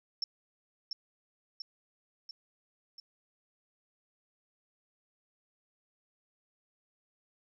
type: tone with echo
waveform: sine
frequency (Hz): 5400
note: E8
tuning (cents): +41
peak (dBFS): -30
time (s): 0.22-0.24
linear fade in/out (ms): 2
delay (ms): 690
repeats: 4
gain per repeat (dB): -4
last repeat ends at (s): 3
effects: 12-bit